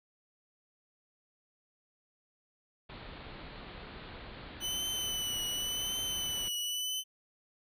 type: low-pass noise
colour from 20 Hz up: pink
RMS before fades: -47 dBFS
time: 2.89-6.49 s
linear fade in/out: 10 ms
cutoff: 4400 Hz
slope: 96 dB/octave
type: tone with vibrato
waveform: sawtooth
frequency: 3000 Hz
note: F#7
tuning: 23 cents sharp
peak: -30 dBFS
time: 4.6-7.04 s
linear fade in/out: 50 ms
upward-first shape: triangle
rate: 0.89 Hz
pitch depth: 42 cents each way
effects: none

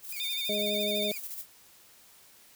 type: noise with tremolo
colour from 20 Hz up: violet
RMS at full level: -38 dBFS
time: 0.02-1.46 s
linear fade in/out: 50 ms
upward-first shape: square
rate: 14 Hz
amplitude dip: 45%
type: tone with vibrato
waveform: sawtooth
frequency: 2349 Hz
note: D7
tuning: in tune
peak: -36 dBFS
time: 0.12-1.18 s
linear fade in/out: 5 ms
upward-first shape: sine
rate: 12 Hz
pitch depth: 98 cents each way
type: tone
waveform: triangle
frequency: 3613 Hz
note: A7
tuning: 45 cents sharp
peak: -30 dBFS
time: 0.2-1.11 s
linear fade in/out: 0 ms
type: harmonic tone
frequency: 207.7 Hz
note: G#3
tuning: in tune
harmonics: 1 / 2 / 3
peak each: -35 / -34 / -32 dBFS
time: 0.49-1.12 s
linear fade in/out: 5 ms
effects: white hiss -57 dBFS RMS until 2.55 s

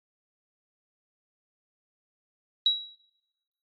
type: tone with exponential decay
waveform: sine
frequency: 3879 Hz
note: B7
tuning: 32 cents flat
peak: -16 dBFS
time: 2.66-2.95 s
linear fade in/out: 2 ms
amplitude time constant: 61 ms
effects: noise-tail reverb RT60 1.0 s tail -22 dB re dry + MP3 48 kbps

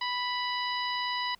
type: harmonic tone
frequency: 987.8 Hz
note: B5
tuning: in tune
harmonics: 1 / 2 / 3 / 4 / 5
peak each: -32 / -35 / -37 / -38 / -39 dBFS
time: 0.01-1.35 s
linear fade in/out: 5 ms
effects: pink hiss -64 dBFS RMS until 1.39 s

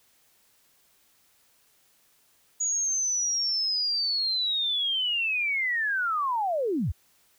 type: linear sweep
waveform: sine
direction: down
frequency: 6810 to 55 Hz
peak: -24 dBFS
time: 2.6-6.92 s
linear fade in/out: 10 ms
effects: white hiss -64 dBFS RMS until 7.38 s

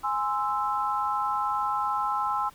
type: chord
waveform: sine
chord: Ab augmented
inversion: none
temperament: equal with one note detuned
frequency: 830.6 / 1041.1 / 1318.5 Hz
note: Ab5 / C6 / E6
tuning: 0 / -9 / 0 cents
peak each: -29 dBFS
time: 0.03-2.5 s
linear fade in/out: 20 ms
effects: pink hiss -54 dBFS RMS until 2.54 s

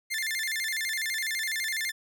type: tone with vibrato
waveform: sawtooth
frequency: 1930 Hz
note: B6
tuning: 40 cents flat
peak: -25 dBFS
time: 0.1-1.92 s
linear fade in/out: 20 ms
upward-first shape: square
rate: 12 Hz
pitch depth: 150 cents each way
effects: none

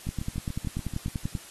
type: two click trains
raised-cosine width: 5 ms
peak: -21 / -17 dBFS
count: 8 / 14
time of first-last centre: 0.07-1.082 / 0.09-1.352 s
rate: 6.92 / 10.3 Hz
effects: white hiss -47 dBFS RMS until 1.5 s + AAC 32 kbps

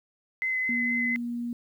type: tone with vibrato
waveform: sine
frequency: 2042 Hz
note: C7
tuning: 43 cents flat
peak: -25 dBFS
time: 0.42-1.16 s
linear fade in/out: 0 ms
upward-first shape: sine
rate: 4.3 Hz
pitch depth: 12 cents each way
type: tone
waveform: sine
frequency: 238.4 Hz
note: A#3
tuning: 39 cents sharp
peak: -29 dBFS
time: 0.69-1.53 s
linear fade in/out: 2 ms
effects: 10-bit

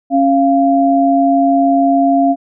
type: tone pair together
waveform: sine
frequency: 274.8 / 692 Hz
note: C#4 / F5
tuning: -15 / -16 cents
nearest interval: octave + major third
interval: 1599 cents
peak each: -11 dBFS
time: 0.1-2.36 s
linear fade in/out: 50 ms
effects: none

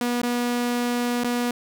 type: tone with dropouts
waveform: sawtooth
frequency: 242.2 Hz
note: B3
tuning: 34 cents flat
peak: -18 dBFS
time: 0.01-1.51 s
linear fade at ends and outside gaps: 2 ms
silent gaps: 0.217-0.231 / 1.236-1.244 s
effects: none

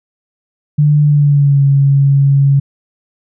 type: tone with pitch glide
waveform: sine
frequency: 148.2 to 139.08 Hz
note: D3 to C#3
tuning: +16 to +6 cents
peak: -6 dBFS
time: 0.78-2.6 s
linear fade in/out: 10 ms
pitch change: -110 cents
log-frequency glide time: 1.03-1.63 s
effects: none

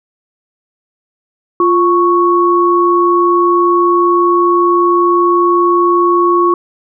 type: tone pair together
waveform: sine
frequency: 349.2 / 1108.7 Hz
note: F4 / C#6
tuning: 0 / 0 cents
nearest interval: octave + minor sixth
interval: 2000 cents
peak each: -10 dBFS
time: 1.6-6.54 s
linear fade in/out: 2 ms
effects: none

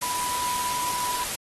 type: tone in noise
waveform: sine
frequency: 987.8 Hz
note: B5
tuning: in tune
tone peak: -27 dBFS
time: 0.02-1.24 s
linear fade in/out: 10 ms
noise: white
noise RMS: -30 dBFS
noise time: 0.01-1.36 s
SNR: 0 dB
effects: AAC 32 kbps

